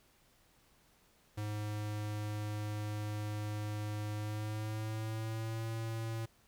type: tone with pitch glide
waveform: square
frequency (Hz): 105.4 to 112.96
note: G#2 to A2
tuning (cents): +26 to +46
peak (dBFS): -37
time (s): 1.37-6.26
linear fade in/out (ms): 10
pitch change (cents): +120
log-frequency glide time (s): 4.15-5.64
effects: pink hiss -68 dBFS RMS until 6.47 s